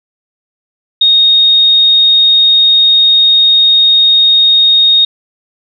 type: tone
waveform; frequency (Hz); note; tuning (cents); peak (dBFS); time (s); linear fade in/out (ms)
sine; 3720; A#7; -4; -4; 1.01-5.05; 5
effects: none